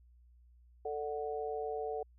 harmonic tone, 147.8 Hz, D3, 11 cents sharp, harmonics 3 / 4 / 5, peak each -37 / -44 / -40 dBFS, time 0.85-2.03 s, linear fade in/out 5 ms, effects added 60 Hz sine -59 dBFS peak until 2.18 s

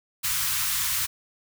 white band-stop noise, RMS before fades -26 dBFS, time 0.23-1.07 s, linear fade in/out 20 ms, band 160 to 970 Hz, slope 48 dB/octave, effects none

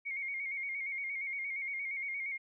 sine tone with vibrato, 2182 Hz, C#7, 28 cents flat, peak -35 dBFS, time 0.05-2.38 s, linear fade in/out 20 ms, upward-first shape square, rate 8.6 Hz, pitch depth 45 cents each way, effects none

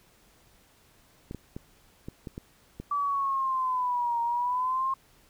clicks, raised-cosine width 3 ms, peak -24 dBFS, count 7, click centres 1.311 / 1.347 / 1.565 / 2.085 / 2.272 / 2.379 / 2.8 s
sine linear two-way sweep, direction down then up, 1158 to 932.3 to 1073 Hz, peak -25 dBFS, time 2.91-4.94 s, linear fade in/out 5 ms, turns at 4.21 s
effects pink hiss -61 dBFS RMS until 5.29 s

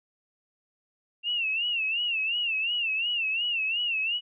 sine tone with vibrato, 2736 Hz, F7, 36 cents flat, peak -25 dBFS, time 1.23-4.21 s, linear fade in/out 50 ms, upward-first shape sine, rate 2.8 Hz, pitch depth 120 cents each way, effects none

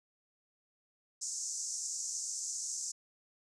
white band-pass noise, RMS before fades -39 dBFS, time 1.21-2.92 s, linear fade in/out 10 ms, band 5800 to 7600 Hz, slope 48 dB/octave, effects none

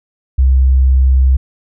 sine tone, 65.41 Hz, C2, in tune, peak -6 dBFS, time 0.38-1.37 s, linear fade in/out 10 ms, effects none

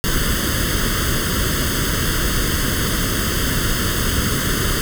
pink noise with comb filter, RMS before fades -19 dBFS, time 0.04-4.81 s, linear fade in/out 0 ms, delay 0.62 ms, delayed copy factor +0.9, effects none

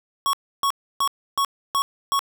square tone bursts, 1108.7 Hz, C#6, in tune, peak -19 dBFS, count 6, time 0.26-2.192 s, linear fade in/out 0 ms, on 72 ms, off 300 ms, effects none

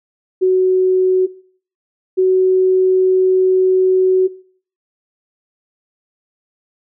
sine tone pair in turn, 372.1 / 373.5 Hz, F#4 / F#4, +10 / +16 cents, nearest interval unison, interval 6 cents, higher second, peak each -9 dBFS, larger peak neither, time 0.41-1.27 / 2.17-4.28 s, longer second, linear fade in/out 20 ms, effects noise-tail reverb RT60 0.5 s tail -20 dB re dry

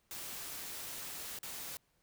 white noise with dropouts, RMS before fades -44 dBFS, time 0.11-1.77 s, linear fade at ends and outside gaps 0 ms, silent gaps 1.388-1.431 s, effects pink hiss -75 dBFS RMS until 2.02 s

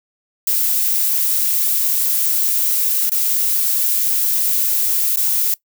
violet noise with dropouts, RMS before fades -17 dBFS, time 0.47-5.54 s, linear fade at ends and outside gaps 2 ms, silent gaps 3.095-3.118 / 5.16-5.171 s, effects noise-tail reverb RT60 0.1 s tail -20 dB re dry

